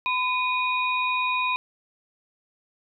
sine tone cluster, 1009 / 2471 / 3789 Hz, B5 / D#7 / A#7, +37 / -13 / +27 cents, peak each -25 / -25 / -34 dBFS, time 0.06-1.56 s, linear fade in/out 0 ms, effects none

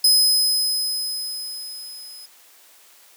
sawtooth tone with level ramp, 5060 Hz, D#8, 28 cents sharp, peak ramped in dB -9 to -36 dBFS, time 0.04-2.26 s, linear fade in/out 5 ms, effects white hiss -51 dBFS RMS until 3.16 s + high-pass 400 Hz 12 dB/octave

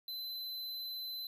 square tone, 4041 Hz, B7, 39 cents sharp, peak -40 dBFS, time 0.08-1.27 s, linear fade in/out 2 ms, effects none

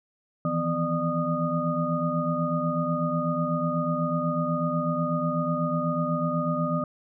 sine tone cluster, 161 / 169.1 / 251.4 / 598 / 1233 Hz, E3 / E3 / B3 / D5 / D#6, -41 / +44 / +31 / +31 / -16 cents, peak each -30 dBFS, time 0.45-6.84 s, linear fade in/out 2 ms, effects none

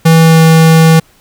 square tone with pitch glide, 163 to 161.78 Hz, E3 to E3, -19 to -32 cents, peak -3 dBFS, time 0.05-1 s, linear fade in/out 10 ms, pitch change -13 cents, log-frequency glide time 0.22-0.42 s, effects pink hiss -47 dBFS RMS until 1.2 s

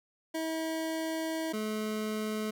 25% pulse tone pair in turn, 321.6 / 215.2 Hz, E4 / A3, -43 / -38 cents, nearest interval perfect fifth, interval 695 cents, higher first, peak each -28 dBFS, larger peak neither, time 0.34-1.53 / 1.53-2.51 s, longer first, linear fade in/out 10 ms, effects none

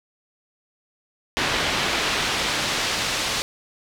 brown noise with band-pass filter sweep, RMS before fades -24 dBFS, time 1.37-3.42 s, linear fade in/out 0 ms, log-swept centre 3000 to 5100 Hz, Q 0.81, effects none

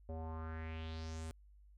square tone with low-pass filter sweep, 80.4 Hz, E2, 43 cents flat, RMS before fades -44 dBFS, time 0.09-1.31 s, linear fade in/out 0 ms, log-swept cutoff 580 to 9400 Hz, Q 3.3, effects added 50 Hz sine -59 dBFS peak until 1.77 s

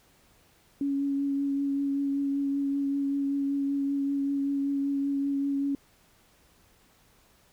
sine tone with vibrato, 279 Hz, C#4, 11 cents sharp, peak -25 dBFS, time 0.81-5.75 s, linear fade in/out 2 ms, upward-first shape triangle, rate 5.2 Hz, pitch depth 17 cents each way, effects pink hiss -62 dBFS RMS until 7.52 s

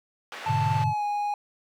white band-pass noise, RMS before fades -39 dBFS, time 0.32-0.84 s, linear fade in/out 0 ms, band 470 to 2200 Hz, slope 12 dB/octave
triangle tone with pitch glide, 880 to 825.8 Hz, A5 to G#5, 0 to -10 cents, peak -23 dBFS, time 0.46-1.34 s, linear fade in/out 2 ms, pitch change -110 cents, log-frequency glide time 0.75-1.04 s
sine chord, G# diminished, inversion none, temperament equal, 103.83 / 123.47 / 146.83 Hz, G#2 / B2 / D3, 0 / 0 / 0 cents, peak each -28 dBFS, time 0.46-0.94 s, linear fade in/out 50 ms
effects none

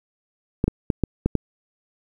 clicks, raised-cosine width 3 ms, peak -6 dBFS, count 6, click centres 0.641 / 0.68 / 0.902 / 1.037 / 1.26 / 1.353 s, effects 8-bit

